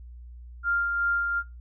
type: tone with tremolo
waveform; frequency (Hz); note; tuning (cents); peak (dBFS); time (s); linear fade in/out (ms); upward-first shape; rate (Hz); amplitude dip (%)
sine; 1396.9; F6; 0; -22; 0.63-1.43; 50; sine; 2.7; 35
effects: noise-tail reverb RT60 0.2 s tail -17 dB re dry + added 60 Hz sine -41 dBFS peak until 1.6 s